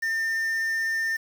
triangle tone with quantisation, 1804 Hz, A6, 43 cents sharp, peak -22 dBFS, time 0.02-1.17 s, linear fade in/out 10 ms, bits 7, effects none

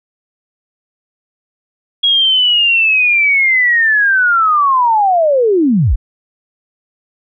sine linear sweep, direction down, 3322 to 31.97 Hz, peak -8 dBFS, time 2.03-5.96 s, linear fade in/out 10 ms, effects none

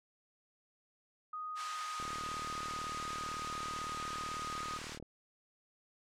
sine tone, 1244.5 Hz, D#6, in tune, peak -39 dBFS, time 1.33-4.78 s, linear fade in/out 5 ms
pink band-pass noise, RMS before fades -47 dBFS, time 1.55-4.99 s, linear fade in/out 50 ms, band 1000 to 8000 Hz, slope 24 dB/octave
click train, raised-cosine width 2 ms, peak -35 dBFS, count 116, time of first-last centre 2-5.026 s, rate 38 Hz
effects none

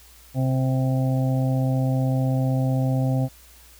harmonic tone, 130.81 Hz, C3, in tune, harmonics 1 / 2 / 4 / 5 / 6, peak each -20 / -26 / -32 / -34 / -36 dBFS, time 0.34-3.29 s, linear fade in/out 50 ms, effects added 60 Hz sine -51 dBFS peak until 3.79 s + white hiss -51 dBFS RMS until 3.79 s

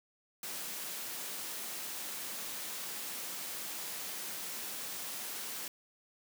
white high-pass noise, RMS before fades -41 dBFS, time 0.43-5.68 s, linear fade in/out 2 ms, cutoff 150 Hz, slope 24 dB/octave, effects none

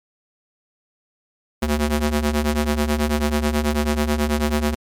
sawtooth ring-modulated tone, 148.8 Hz, D3, 23 cents sharp, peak -11 dBFS, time 1.62-4.75 s, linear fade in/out 10 ms, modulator 79 Hz, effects MP3 96 kbps

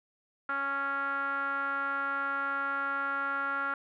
5% pulse tone with low-pass filter, 277.2 Hz, C#4, in tune, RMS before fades -32 dBFS, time 0.49-3.74 s, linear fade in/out 2 ms, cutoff 1400 Hz, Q 6.4, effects none

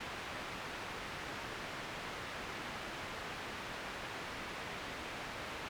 white low-pass noise, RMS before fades -44 dBFS, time 0-5.69 s, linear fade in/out 10 ms, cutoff 2200 Hz, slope 12 dB/octave, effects none

